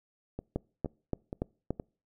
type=two click trains; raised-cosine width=2 ms; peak=-23 / -17 dBFS; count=4 / 5; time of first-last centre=0.39-1.798 / 0.56-1.706 s; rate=2.13 / 3.49 Hz; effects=noise-tail reverb RT60 0.4 s tail -26 dB re dry